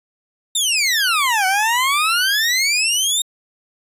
20% pulse exponential two-way sweep, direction down then up, 3729 to 740 to 3729 Hz, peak -10 dBFS, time 0.55-3.22 s, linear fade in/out 5 ms, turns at 1.46 s, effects resampled to 32000 Hz

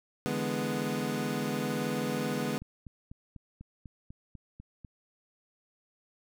25% pulse chord, E dominant seventh, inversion third, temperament equal, 146.83 / 164.81 / 207.7 / 246.9 Hz, D3 / E3 / G#3 / B3, 0 / 0 / 0 / 0 cents, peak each -33 / -36 / -31 / -30 dBFS, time 0.26-2.58 s, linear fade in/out 0 ms
click train, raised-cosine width 5 ms, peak -33 dBFS, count 10, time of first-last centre 2.62-4.848 s, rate 4.04 Hz
effects none

